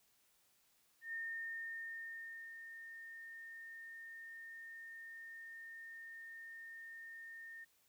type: tone with ADSR envelope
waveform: sine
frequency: 1825 Hz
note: A#6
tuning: 37 cents flat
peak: -40 dBFS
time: 1.01-7.65 s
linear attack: 120 ms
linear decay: 1400 ms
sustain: -9 dB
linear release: 16 ms
effects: white hiss -74 dBFS RMS until 7.88 s